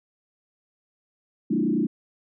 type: tone with frequency modulation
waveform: sine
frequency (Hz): 262.7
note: C4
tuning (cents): +7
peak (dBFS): -20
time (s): 1.5-1.87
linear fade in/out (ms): 10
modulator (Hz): 29.7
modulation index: 2.5
effects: none